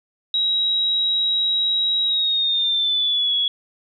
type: tone with pitch glide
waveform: sine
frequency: 3841 to 3363 Hz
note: B7 to G#7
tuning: -49 to +21 cents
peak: -17 dBFS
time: 0.34-3.48 s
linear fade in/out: 2 ms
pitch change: -230 cents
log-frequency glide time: 2.04-3.34 s
effects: none